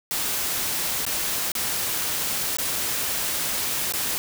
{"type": "noise with dropouts", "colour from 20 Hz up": "white", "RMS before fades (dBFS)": -26, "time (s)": [0.11, 4.18], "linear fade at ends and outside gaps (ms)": 0, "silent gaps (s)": [[1.052, 1.065], [1.518, 1.552], [2.569, 2.585], [3.922, 3.937]], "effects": []}